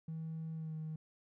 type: tone with pitch glide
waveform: triangle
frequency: 160.7 to 157.03 Hz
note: E3 to D#3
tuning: -44 to +16 cents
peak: -36 dBFS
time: 0.08-0.96 s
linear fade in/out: 5 ms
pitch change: -40 cents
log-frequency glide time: 0.54-0.75 s
effects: tanh soft clip ceiling -36 dBFS